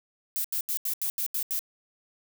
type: noise bursts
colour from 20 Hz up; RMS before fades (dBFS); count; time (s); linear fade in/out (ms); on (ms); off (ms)
violet; -29; 8; 0.36-1.592; 0; 84; 80
effects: none